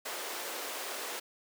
pink high-pass noise, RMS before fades -39 dBFS, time 0.05-1.2 s, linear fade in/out 10 ms, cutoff 380 Hz, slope 24 dB/octave, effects none

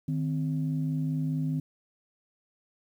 sine tone pair together, 154.22 / 259 Hz, D#3 / C4, -15 / -17 cents, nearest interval major sixth, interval 898 cents, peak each -27 / -31 dBFS, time 0.08-1.6 s, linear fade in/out 5 ms, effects tanh soft clip ceiling -19 dBFS + 10-bit

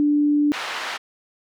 sine tone, 293.7 Hz, D4, in tune, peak -15 dBFS, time 0-0.52 s, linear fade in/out 0 ms
pink band-pass noise, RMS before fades -29 dBFS, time 0.52-0.98 s, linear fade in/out 20 ms, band 930 to 3500 Hz, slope 12 dB/octave
effects none

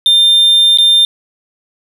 triangle tone with dropouts, 3600 Hz, A7, 39 cents sharp, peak -4 dBFS, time 0.06-1.05 s, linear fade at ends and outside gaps 1 ms, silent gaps 0.774-0.785 s, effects none

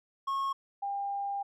triangle / sine tone pair in turn, 1091 / 799.9 Hz, C#6 / G5, -28 / +35 cents, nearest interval perfect fourth, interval 537 cents, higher first, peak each -27 / -31 dBFS, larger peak first, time 0.27-0.53 / 0.82-1.43 s, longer second, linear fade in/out 10 ms, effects none

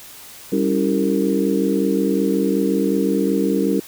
harmonic tone with a mistuned harmonic, 65.41 Hz, C2, in tune, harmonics 3 / 4 / 5 / 6 / 7, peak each -21 / -21 / -22 / -25 / -23 dBFS, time 0.52-3.8 s, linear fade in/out 5 ms, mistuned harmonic 4, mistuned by +110 cents, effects white hiss -40 dBFS RMS until 3.87 s

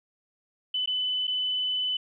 sine tone with dropouts, 3008 Hz, F#7, 28 cents sharp, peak -25 dBFS, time 0.74-1.97 s, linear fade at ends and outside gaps 5 ms, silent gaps 0.86-0.874 / 1.271-1.277 s, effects none

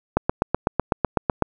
click train, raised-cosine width 1 ms, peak -3 dBFS, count 11, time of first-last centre 0.17-1.423 s, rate 7.98 Hz, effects none

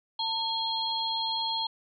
sine tone cluster, 899 / 3286 / 4196 Hz, A5 / G#7 / C8, +37 / -19 / +4 cents, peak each -32 / -32 / -32 dBFS, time 0.19-1.67 s, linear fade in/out 5 ms, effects none

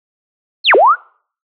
sine linear two-way sweep, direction down then up, 4554 to 348.8 to 1524 Hz, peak -5 dBFS, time 0.64-0.96 s, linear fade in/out 50 ms, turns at 0.75 s, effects noise-tail reverb RT60 0.5 s tail -25 dB re dry

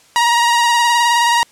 sawtooth tone with vibrato, 946 Hz, A#5, 25 cents sharp, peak -7 dBFS, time 0.16-1.43 s, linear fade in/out 0 ms, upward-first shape sine, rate 19 Hz, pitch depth 29 cents each way, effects white hiss -49 dBFS RMS until 1.51 s + low-pass 9000 Hz 12 dB/octave

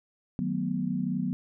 sine chord, B dominant seventh, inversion first, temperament just, 154.34 / 185.21 / 222.2 / 246.9 Hz, D#3 / F#3 / A3 / B3, -14 / +2 / +17 / 0 cents, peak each -35 / -30 / -36 / -31 dBFS, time 0.39-1.33 s, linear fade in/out 0 ms, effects none

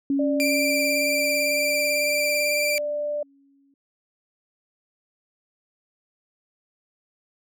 sine tone with exponential decay, 277.2 Hz, C#4, in tune, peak -19 dBFS, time 0.1-3.74 s, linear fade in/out 2 ms, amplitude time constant 790 ms
sine tone, 591 Hz, D5, 11 cents sharp, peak -24 dBFS, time 0.19-3.23 s, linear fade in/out 5 ms
sawtooth tone with vibrato, 2360 Hz, D7, 8 cents sharp, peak -19 dBFS, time 0.4-2.78 s, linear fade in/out 0 ms, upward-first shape sine, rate 18 Hz, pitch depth 29 cents each way
effects none

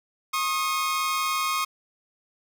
sawtooth tone pair together, 1083.4 / 1244.5 Hz, C#6 / D#6, -40 / 0 cents, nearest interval major second, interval 240 cents, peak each -23 dBFS, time 0.33-1.65 s, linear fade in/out 10 ms, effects none

